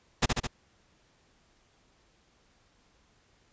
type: noise with echo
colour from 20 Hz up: pink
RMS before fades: -23 dBFS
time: 0.22-0.26 s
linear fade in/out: 10 ms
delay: 71 ms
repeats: 3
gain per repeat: -3 dB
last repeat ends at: 0.473 s
effects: pink hiss -66 dBFS RMS until 3.52 s + resampled to 16000 Hz